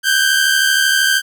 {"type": "tone pair together", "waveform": "sawtooth", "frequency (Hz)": [1529.1, 1602], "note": ["G6", "G6"], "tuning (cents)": [-43, 37], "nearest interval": "minor second", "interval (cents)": 80, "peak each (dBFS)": -11, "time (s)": [0.03, 1.22], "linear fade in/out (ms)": 50, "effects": []}